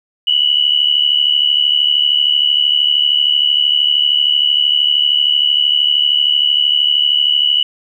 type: tone pair together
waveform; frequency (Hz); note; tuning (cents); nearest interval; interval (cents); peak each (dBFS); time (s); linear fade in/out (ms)
sine; 2914 / 2987; F#7 / F#7; -27 / +16; unison; 43; -13; 0.27-7.63; 5
effects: 8-bit